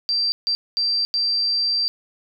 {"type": "tone bursts at uneven times", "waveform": "sine", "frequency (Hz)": 4699, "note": "D8", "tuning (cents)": 0, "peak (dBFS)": -18, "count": 4, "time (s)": [[0.09, 0.32], [0.47, 0.55], [0.77, 1.05], [1.14, 1.88]], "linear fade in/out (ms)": 0, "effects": []}